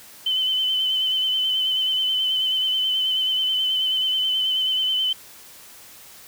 sine tone with vibrato, 3051 Hz, G7, 48 cents flat, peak -19 dBFS, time 0.26-5.13 s, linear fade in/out 5 ms, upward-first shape triangle, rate 9.3 Hz, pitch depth 37 cents each way, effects white hiss -45 dBFS RMS until 6.27 s

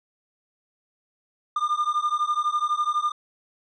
triangle beating tone pair, 1200 / 1212 Hz, D6 / D#6, +37 / -46 cents, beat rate 12 Hz, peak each -23 dBFS, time 1.56-3.12 s, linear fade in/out 5 ms, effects resampled to 22050 Hz

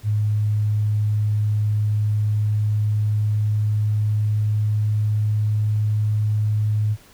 sine tone with pitch glide, 105.6 to 106.4 Hz, G#2 to G#2, +29 to +42 cents, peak -17 dBFS, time 0.03-6.97 s, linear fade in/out 50 ms, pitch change +13 cents, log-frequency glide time 1.75-5.84 s, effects pink hiss -50 dBFS RMS until 7.13 s

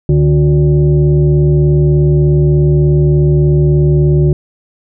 sine tone with frequency modulation, 146.83 Hz, D3, in tune, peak -6 dBFS, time 0.09-4.33 s, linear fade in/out 2 ms, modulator 217 Hz, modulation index 0.83, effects none

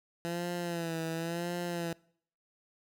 15% pulse tone with vibrato, 168.9 Hz, E3, 42 cents sharp, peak -27 dBFS, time 0.25-1.93 s, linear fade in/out 0 ms, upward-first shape sine, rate 0.94 Hz, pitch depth 63 cents each way, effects noise-tail reverb RT60 0.6 s tail -24 dB re dry

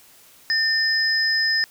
sine tone pair together, 1800 / 5087 Hz, A6 / D#8, +39 / +37 cents, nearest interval octave + tritone, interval 1798 cents, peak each -20 / -21 dBFS, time 0.5-1.64 s, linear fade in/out 0 ms, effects white hiss -51 dBFS RMS until 1.7 s

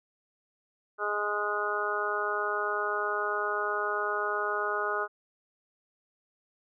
harmonic tone, 207.7 Hz, G#3, in tune, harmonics 2 / 3 / 4 / 5 / 6 / 7, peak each -34 / -37 / -38 / -38 / -32 / -33 dBFS, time 0.98-5.08 s, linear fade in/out 50 ms, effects none

